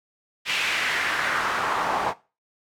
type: noise with band-pass filter sweep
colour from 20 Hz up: pink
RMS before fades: -25 dBFS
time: 0.45-2.14 s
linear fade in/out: 50 ms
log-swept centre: 2700 to 840 Hz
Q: 2
effects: noise-tail reverb RT60 0.3 s tail -19 dB re dry

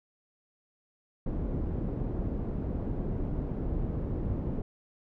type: low-pass noise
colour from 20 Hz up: pink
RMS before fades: -32 dBFS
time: 1.26-4.62 s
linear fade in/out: 5 ms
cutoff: 350 Hz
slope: 12 dB/octave
effects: none

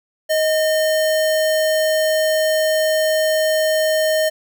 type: tone with sample-and-hold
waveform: sine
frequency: 627 Hz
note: D#5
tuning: 13 cents sharp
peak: -14 dBFS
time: 0.29-4.3 s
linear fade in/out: 20 ms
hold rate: 2450 Hz
effects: none

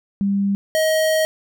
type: tone pair in turn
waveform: sine / square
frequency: 198.8 / 631.2 Hz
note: G3 / D#5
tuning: +25 / +25 cents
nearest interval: octave + minor sixth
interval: 2000 cents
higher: second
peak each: -16 dBFS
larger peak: neither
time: 0.21-0.55 / 0.75-1.25 s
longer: second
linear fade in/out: 0 ms
effects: none

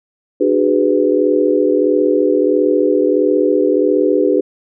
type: chord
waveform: sine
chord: G# half-diminished seventh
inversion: second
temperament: just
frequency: 299 / 373.8 / 415.3 / 498.4 Hz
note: D4 / F#4 / G#4 / B4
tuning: +31 / +18 / 0 / +16 cents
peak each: -16 dBFS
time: 0.4-4.41 s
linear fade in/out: 10 ms
effects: none

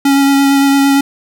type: tone with vibrato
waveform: square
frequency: 277.2 Hz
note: C#4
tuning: in tune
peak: -8 dBFS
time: 0.05-1.01 s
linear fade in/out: 5 ms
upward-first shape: sine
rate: 8.8 Hz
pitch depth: 13 cents each way
effects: none

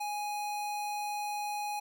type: tone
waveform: square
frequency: 830.6 Hz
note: G#5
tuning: in tune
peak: -34 dBFS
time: 0-1.8 s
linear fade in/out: 10 ms
effects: none

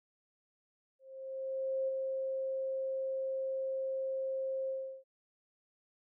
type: tone with ADSR envelope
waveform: sine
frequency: 531 Hz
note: C5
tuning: 25 cents sharp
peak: -30 dBFS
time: 0.99-5.04 s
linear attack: 890 ms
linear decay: 19 ms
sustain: -3 dB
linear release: 350 ms
effects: none

